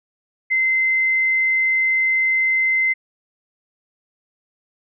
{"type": "tone", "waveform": "sine", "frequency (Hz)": 2068, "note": "C7", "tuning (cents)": -21, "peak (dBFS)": -15, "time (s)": [0.5, 2.94], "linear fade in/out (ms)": 20, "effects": []}